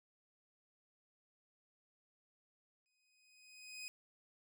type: tone with exponential growth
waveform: 20% pulse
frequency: 2506 Hz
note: D#7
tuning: 12 cents sharp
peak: -39 dBFS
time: 2.86-3.88 s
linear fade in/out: 0 ms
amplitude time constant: 220 ms
effects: none